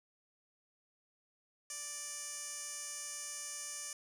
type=tone with band-pass filter; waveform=15% pulse; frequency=587.3 Hz; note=D5; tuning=in tune; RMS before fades=-44 dBFS; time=1.7-3.93 s; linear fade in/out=2 ms; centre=7700 Hz; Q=4.2; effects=none